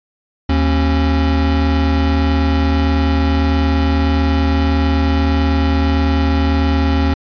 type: tone pair together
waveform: square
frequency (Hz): 76.93 / 272.4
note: D#2 / C#4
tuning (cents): -19 / -30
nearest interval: octave + minor seventh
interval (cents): 2189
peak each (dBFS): -14 / -18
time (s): 0.49-7.14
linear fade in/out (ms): 5
effects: resampled to 11025 Hz